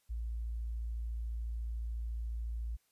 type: tone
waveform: sine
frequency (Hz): 57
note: A#1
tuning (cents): -38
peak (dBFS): -35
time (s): 0.09-2.77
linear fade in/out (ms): 20
effects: white hiss -75 dBFS RMS until 2.91 s + resampled to 32000 Hz